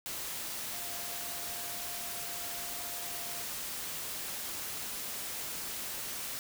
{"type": "tone in noise", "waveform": "sine", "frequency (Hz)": 698.5, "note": "F5", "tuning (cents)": 0, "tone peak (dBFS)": -49, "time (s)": [0.73, 3.43], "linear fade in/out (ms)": 0, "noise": "white", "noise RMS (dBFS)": -39, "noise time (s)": [0.06, 6.39], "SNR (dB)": -13, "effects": []}